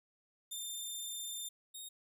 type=tone pair in turn; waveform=15% pulse; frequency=3592 / 3717 Hz; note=A7 / A#7; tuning=+35 / -6 cents; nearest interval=minor second; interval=59 cents; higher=second; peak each=-33 / -38 dBFS; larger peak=first; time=0.51-1.49 / 1.74-1.89 s; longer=first; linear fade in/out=10 ms; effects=none